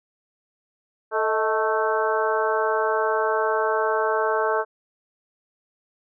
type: harmonic tone with a mistuned harmonic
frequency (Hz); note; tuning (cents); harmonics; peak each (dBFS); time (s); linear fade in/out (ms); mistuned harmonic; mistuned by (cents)
220; A3; 0; 2 / 3 / 4 / 5 / 6 / 7; -24 / -26 / -27 / -28 / -29 / -29; 1.11-4.65; 50; 3; -60
effects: none